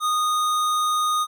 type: tone with hard clipping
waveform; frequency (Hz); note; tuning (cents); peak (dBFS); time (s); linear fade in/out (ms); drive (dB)
sine; 1235; D#6; -13; -21; 0-1.27; 50; 18
effects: none